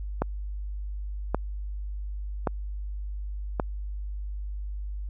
click train, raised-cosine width 1 ms, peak -10 dBFS, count 4, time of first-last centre 0.22-3.598 s, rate 0.888 Hz, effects added 50 Hz sine -31 dBFS peak until 5.09 s

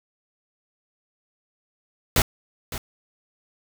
pink noise with echo, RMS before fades -18 dBFS, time 2.16-2.22 s, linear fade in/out 2 ms, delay 560 ms, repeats 1, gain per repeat -13 dB, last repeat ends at 2.78 s, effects none

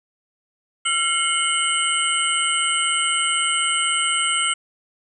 sine tone cluster, 1367 / 2151 / 2890 / 3046 / 8130 Hz, F6 / C7 / F#7 / F#7 / B8, -37 / +47 / -41 / +50 / +49 cents, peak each -24 / -25 / -27 / -24 / -24 dBFS, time 0.85-4.54 s, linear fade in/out 10 ms, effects none

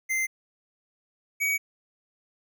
square tone pair in turn, 2080 / 2261 Hz, C7 / C#7, -11 / +34 cents, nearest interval minor second, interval 145 cents, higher second, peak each -25 / -24 dBFS, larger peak second, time 0.09-0.27 / 1.4-1.58 s, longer neither, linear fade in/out 20 ms, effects none

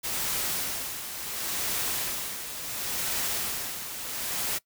white noise with tremolo, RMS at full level -29 dBFS, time 0.03-4.59 s, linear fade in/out 20 ms, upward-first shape sine, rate 0.71 Hz, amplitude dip 60%, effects noise-tail reverb RT60 0.1 s tail -21 dB re dry

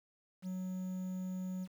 triangle tone with quantisation, 185.1 Hz, F#3, 1 cent sharp, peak -35 dBFS, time 0.42-1.68 s, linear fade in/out 50 ms, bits 10, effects none

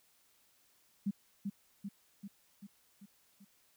sine tone with echo, 200.2 Hz, G3, 37 cents sharp, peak -30 dBFS, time 1.06-1.11 s, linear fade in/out 10 ms, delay 390 ms, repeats 6, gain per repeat -4 dB, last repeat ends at 3.45 s, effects white hiss -70 dBFS RMS until 3.76 s

